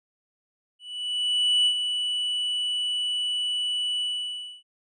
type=tone with ADSR envelope; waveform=triangle; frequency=2960 Hz; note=F#7; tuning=in tune; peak=-16 dBFS; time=0.79-4.63 s; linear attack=870 ms; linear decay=77 ms; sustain=-7 dB; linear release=620 ms; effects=resampled to 24000 Hz